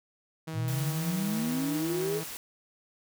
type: tone with pitch glide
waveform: sawtooth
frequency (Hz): 160 to 161.02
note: D#3 to E3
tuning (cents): +49 to -40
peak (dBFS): -31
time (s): 0.47-2.24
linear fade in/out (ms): 10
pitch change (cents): +11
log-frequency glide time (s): 1.13-2.09
type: exponential sweep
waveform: sine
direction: up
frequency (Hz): 110 to 440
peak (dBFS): -28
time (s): 0.53-2.22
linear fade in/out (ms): 50
type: noise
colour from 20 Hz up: white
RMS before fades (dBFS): -40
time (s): 0.68-2.37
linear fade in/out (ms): 0
effects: none